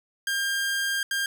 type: tone bursts at uneven times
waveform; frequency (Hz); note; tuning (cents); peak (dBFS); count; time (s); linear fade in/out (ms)
sawtooth; 1603; G6; +38; -21; 2; 0.27-1.03 / 1.11-1.26; 2
effects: none